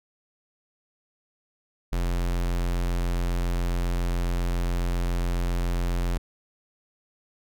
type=tone; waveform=square; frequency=43.65 Hz; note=F1; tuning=in tune; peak=-24 dBFS; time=1.92-6.18 s; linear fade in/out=10 ms; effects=none